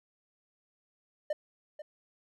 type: tone with echo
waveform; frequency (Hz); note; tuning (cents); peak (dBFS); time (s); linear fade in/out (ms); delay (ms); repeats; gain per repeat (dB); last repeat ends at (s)
triangle; 603; D5; +46; -26; 1.3-1.33; 5; 490; 1; -12; 1.82
effects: none